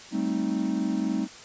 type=chord; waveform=triangle; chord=A half-diminished seventh; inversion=third; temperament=equal; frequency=196 / 220 / 261.6 / 311.1 Hz; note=G3 / A3 / C4 / Eb4; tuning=0 / 0 / 0 / 0 cents; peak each=-28 dBFS; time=0.11-1.28 s; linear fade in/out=50 ms; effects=white hiss -45 dBFS RMS until 1.44 s + resampled to 16000 Hz

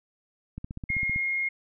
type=click train; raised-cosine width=5 ms; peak=-23 dBFS; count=10; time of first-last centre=0.58-1.161 s; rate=15.5 Hz
type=tone; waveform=sine; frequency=2143 Hz; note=C7; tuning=41 cents sharp; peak=-25 dBFS; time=0.89-1.49 s; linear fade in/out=10 ms
effects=none

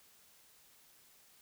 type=silence; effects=white hiss -64 dBFS RMS until 1.41 s

